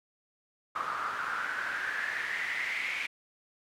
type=noise with band-pass filter sweep; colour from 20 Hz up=pink; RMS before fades=-34 dBFS; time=0.75-3.07 s; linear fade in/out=10 ms; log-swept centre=1200 to 2300 Hz; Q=7; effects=none